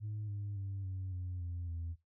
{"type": "tone with pitch steps", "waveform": "sine", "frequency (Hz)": [105.9, 101.82, 97.9, 94.13, 90.5, 87.02, 83.67], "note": ["G#2", "G#2", "G2", "F#2", "F#2", "F2", "E2"], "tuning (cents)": [34, -34, -2, 30, -38, -6, 26], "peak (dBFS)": -36, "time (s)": [0, 1.96], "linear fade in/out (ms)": 50, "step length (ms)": 280, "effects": ["noise-tail reverb RT60 0.2 s tail -17 dB re dry", "tanh soft clip ceiling -35 dBFS"]}